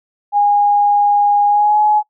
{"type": "tone with pitch glide", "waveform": "sine", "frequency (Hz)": [820, 844.5], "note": ["G#5", "G#5"], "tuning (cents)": [-22, 29], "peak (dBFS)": -9, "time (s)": [0.32, 2.03], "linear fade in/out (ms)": 50, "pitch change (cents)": 51, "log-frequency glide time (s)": [1.47, 1.79], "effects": ["noise-tail reverb RT60 0.1 s tail -22 dB re dry"]}